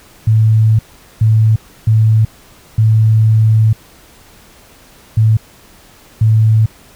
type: tone bursts at uneven times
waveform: sine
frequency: 110 Hz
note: A2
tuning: in tune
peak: -6 dBFS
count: 6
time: 0.27-0.79 / 1.21-1.56 / 1.87-2.25 / 2.78-3.73 / 5.17-5.37 / 6.21-6.66 s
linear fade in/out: 5 ms
effects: pink hiss -43 dBFS RMS until 6.95 s